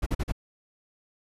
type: noise bursts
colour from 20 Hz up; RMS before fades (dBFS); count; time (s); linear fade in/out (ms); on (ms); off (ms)
brown; -26; 4; 0.02-0.322; 10; 44; 42
effects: resampled to 32000 Hz